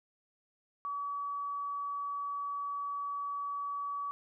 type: tone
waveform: sine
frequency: 1140 Hz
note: C#6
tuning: 48 cents sharp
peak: -34 dBFS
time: 0.85-4.11 s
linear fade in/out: 0 ms
effects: none